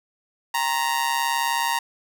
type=tone with amplitude modulation; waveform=sawtooth; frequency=932.3 Hz; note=A#5; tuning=in tune; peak=-14 dBFS; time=0.54-1.79 s; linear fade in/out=5 ms; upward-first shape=sine; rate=139 Hz; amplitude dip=75%; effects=none